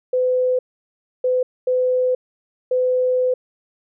sine tone bursts at uneven times, 506 Hz, B4, 42 cents sharp, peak -15 dBFS, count 4, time 0.13-0.59 / 1.24-1.43 / 1.67-2.15 / 2.71-3.34 s, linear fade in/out 5 ms, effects none

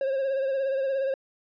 triangle tone with vibrato, 539 Hz, C#5, 49 cents flat, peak -22 dBFS, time 0.01-1.14 s, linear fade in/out 2 ms, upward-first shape sine, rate 17 Hz, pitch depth 42 cents each way, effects resampled to 11025 Hz

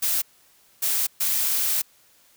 blue noise bursts at uneven times, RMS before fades -23 dBFS, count 3, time 0.02-0.22 / 0.82-1.07 / 1.2-1.82 s, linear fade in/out 10 ms, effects white hiss -58 dBFS RMS until 2.36 s

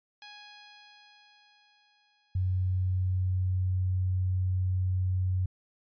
5% pulse tone with exponential decay, 830.6 Hz, G#5, in tune, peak -31 dBFS, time 0.22-3.72 s, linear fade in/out 1 ms, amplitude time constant 760 ms
sine tone, 92.5 Hz, F#2, in tune, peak -25 dBFS, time 2.35-5.46 s, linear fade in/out 5 ms
effects resampled to 11025 Hz

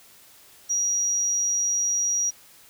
sine tone, 5750 Hz, F8, 50 cents sharp, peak -21 dBFS, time 0.69-2.31 s, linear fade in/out 20 ms, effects white hiss -52 dBFS RMS until 2.69 s

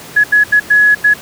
sine tone bursts at uneven times, 1687 Hz, G#6, 27 cents sharp, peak -5 dBFS, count 5, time 0.16-0.24 / 0.32-0.44 / 0.52-0.6 / 0.7-0.95 / 1.04-1.14 s, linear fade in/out 10 ms, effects pink hiss -32 dBFS RMS until 1.21 s + high-pass 100 Hz 12 dB/octave

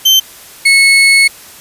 35% pulse tone pair in turn, 3104 / 2195 Hz, G7 / C#7, -18 / -18 cents, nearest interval tritone, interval 600 cents, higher first, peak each -3 dBFS, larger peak neither, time 0.05-0.2 / 0.65-1.28 s, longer second, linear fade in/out 10 ms, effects white hiss -35 dBFS RMS until 1.6 s + resampled to 32000 Hz

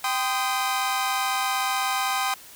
sawtooth chord, C minor, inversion second, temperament equal with one note detuned, 784 / 1026.7 / 1244.5 Hz, G5 / C6 / Eb6, 0 / -33 / 0 cents, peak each -23 / -24 / -25 dBFS, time 0.04-2.34 s, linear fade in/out 2 ms, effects white hiss -46 dBFS RMS until 2.55 s

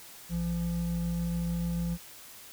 triangle tone pair together, 59.25 / 170.8 Hz, A#1 / F3, +29 / -38 cents, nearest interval octave + tritone, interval 1833 cents, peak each -34 / -27 dBFS, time 0.29-1.98 s, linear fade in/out 50 ms, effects white hiss -49 dBFS RMS until 2.52 s

